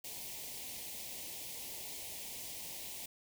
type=band-stop noise; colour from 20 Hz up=white; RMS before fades=-45 dBFS; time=0.04-3.06 s; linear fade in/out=5 ms; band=950 to 2000 Hz; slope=48 dB/octave; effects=none